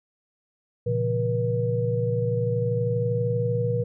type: tone cluster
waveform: sine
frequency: 116.9 / 137.3 / 169.6 / 481.3 Hz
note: A#2 / C#3 / E3 / B4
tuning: +5 / -16 / +50 / -45 cents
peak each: -25 / -32 / -32 / -25 dBFS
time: 0.86-3.84 s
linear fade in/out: 10 ms
effects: none